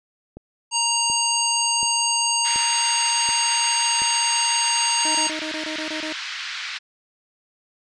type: click train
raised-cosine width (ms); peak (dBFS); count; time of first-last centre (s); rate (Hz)
2; -24; 6; 0.37-4.02; 1.37
type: harmonic tone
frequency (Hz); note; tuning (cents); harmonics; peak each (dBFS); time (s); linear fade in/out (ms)
932.3; A#5; 0; 1 / 3 / 5 / 7 / 9; -25 / -25 / -25 / -25 / -25; 0.71-5.31; 50
type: band-pass noise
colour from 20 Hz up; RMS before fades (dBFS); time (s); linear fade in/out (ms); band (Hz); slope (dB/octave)
pink; -31; 2.44-6.79; 20; 1500 to 4900; 24
type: tone bursts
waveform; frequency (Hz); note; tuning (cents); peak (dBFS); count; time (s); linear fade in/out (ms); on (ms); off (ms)
25% pulse; 312; D#4; +5; -25; 9; 5.05-6.126; 2; 100; 22
effects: resampled to 22050 Hz